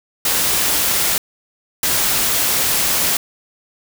white noise bursts at uneven times, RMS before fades -17 dBFS, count 2, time 0.25-1.18 / 1.83-3.17 s, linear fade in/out 2 ms, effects none

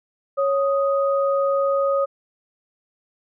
sine tone pair together, 553.1 / 1246 Hz, C#5 / D#6, -4 / +2 cents, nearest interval octave + major second, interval 1406 cents, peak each -18 / -24 dBFS, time 0.37-2.06 s, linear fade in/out 20 ms, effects none

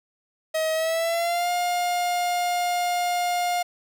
45% pulse tone with pitch glide, 635 to 708.7 Hz, D#5 to F5, +35 to +25 cents, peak -22 dBFS, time 0.54-3.63 s, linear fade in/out 10 ms, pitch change +190 cents, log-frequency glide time 0.73-1.5 s, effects 10-bit

